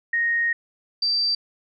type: tone pair in turn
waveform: sine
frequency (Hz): 1864.7 / 4672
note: A#6 / D8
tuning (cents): 0 / -10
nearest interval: octave + major third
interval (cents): 1590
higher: second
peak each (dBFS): -19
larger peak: neither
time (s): 0.13-0.53 / 1.02-1.35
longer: first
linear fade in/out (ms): 5
effects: none